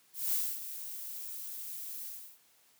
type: noise with ADSR envelope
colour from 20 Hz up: violet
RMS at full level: -30 dBFS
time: 0.13-2.39 s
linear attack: 200 ms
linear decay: 250 ms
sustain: -12 dB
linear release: 330 ms
effects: white hiss -66 dBFS RMS until 2.79 s + high-pass 100 Hz 12 dB/octave